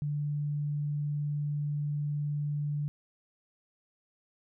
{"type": "tone", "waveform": "sine", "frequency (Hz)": 146.83, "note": "D3", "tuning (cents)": 0, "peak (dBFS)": -29, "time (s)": [0.02, 2.88], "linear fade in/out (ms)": 0, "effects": []}